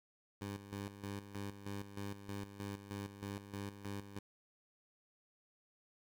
15% pulse tone with tremolo, 100.4 Hz, G2, 42 cents sharp, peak -35 dBFS, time 0.41-4.19 s, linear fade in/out 5 ms, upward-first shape square, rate 3.2 Hz, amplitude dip 70%, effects 12-bit

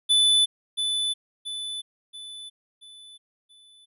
square tone with echo, 3494 Hz, A7, 13 cents flat, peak -17 dBFS, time 0.09-0.46 s, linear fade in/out 20 ms, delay 680 ms, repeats 5, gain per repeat -7 dB, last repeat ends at 3.86 s, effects resampled to 32000 Hz

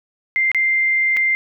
sine tone with dropouts, 2093 Hz, C7, in tune, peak -14 dBFS, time 0.36-1.35 s, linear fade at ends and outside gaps 0 ms, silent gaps 0.516-0.547 / 1.166-1.17 s, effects none

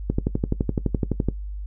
click train, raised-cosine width 3 ms, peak -8 dBFS, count 15, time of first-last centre 0.1-1.286 s, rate 11.8 Hz, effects noise-tail reverb RT60 0.1 s tail -17 dB re dry + added 50 Hz sine -29 dBFS peak until 1.66 s

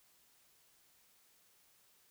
silence, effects white hiss -69 dBFS RMS until 2.1 s

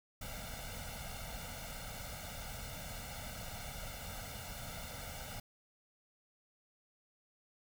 pink noise with comb filter, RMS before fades -45 dBFS, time 0.21-5.4 s, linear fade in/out 5 ms, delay 1.4 ms, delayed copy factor +0.95, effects none

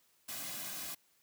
white noise with comb filter, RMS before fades -42 dBFS, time 0.28-0.95 s, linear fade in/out 10 ms, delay 2.2 ms, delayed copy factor -0.7, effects white hiss -71 dBFS RMS until 1.22 s + high-pass 80 Hz 12 dB/octave

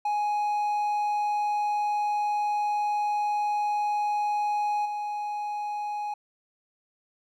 triangle tone with level steps, 833 Hz, G#5, 5 cents sharp, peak -22 / -27 dBFS, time 0.05-6.14 s, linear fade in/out 5 ms, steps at 4.85 s, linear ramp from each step 10 ms, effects none

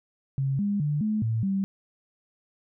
sine tone with pitch steps, 135.9 / 203 / 147.7 / 214.4 / 112.2 / 194.6 Hz, C#3 / G#3 / D3 / A3 / A2 / G3, -34 / -39 / +10 / -45 / +34 / -12 cents, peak -23 dBFS, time 0.38-1.64 s, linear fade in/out 0 ms, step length 210 ms, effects none

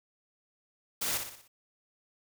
white noise with echo, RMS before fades -32 dBFS, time 1.01-1.18 s, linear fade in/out 10 ms, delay 60 ms, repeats 5, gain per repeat -6 dB, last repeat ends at 1.48 s, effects none

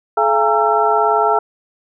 sine tone cluster, 427.8 / 682 / 822 / 920 / 1342 Hz, A4 / F5 / G#5 / A#5 / E6, -49 / -41 / -18 / -23 / +31 cents, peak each -18 dBFS, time 0.17-1.39 s, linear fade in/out 5 ms, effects none

